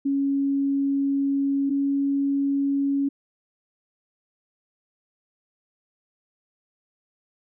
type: tone pair in turn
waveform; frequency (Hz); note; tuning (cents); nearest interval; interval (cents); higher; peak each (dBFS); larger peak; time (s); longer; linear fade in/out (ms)
sine; 277.2 / 278.5; C#4 / C#4; 0 / +8; unison; 8; second; -20; neither; 0.05-1.7 / 1.7-3.09; first; 10
effects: none